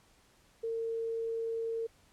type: tone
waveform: sine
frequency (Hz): 455.1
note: A#4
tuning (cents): -42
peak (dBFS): -32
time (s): 0.63-1.87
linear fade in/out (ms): 10
effects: pink hiss -65 dBFS RMS until 2.12 s + low-pass 11000 Hz 12 dB/octave